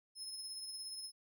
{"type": "tone with tremolo", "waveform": "30% pulse", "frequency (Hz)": 5180, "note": "E8", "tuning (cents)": -31, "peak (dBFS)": -38, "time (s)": [0.15, 1.12], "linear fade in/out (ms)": 50, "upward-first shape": "triangle", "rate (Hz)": 17, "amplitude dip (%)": 40, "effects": []}